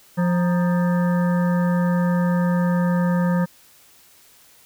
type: harmonic tone with a mistuned harmonic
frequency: 176.1 Hz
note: F3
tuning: 15 cents sharp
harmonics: 1 / 3 / 5 / 7 / 9 / 10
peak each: -17 / -27 / -31 / -34 / -36 / -37 dBFS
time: 0.17-3.46 s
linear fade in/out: 20 ms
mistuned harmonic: 5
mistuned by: +95 cents
effects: white hiss -52 dBFS RMS until 4.65 s